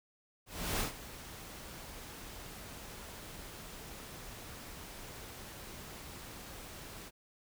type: noise with ADSR envelope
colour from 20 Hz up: pink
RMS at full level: -33 dBFS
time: 0.46-7.11 s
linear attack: 340 ms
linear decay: 120 ms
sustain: -15 dB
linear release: 37 ms
effects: none